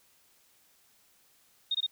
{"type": "tone bursts", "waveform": "sine", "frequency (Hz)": 3700, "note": "A#7", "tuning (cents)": -14, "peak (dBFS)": -26, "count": 3, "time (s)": [1.71, 1.865], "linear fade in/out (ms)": 5, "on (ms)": 37, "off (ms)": 22, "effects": ["white hiss -65 dBFS RMS until 1.91 s"]}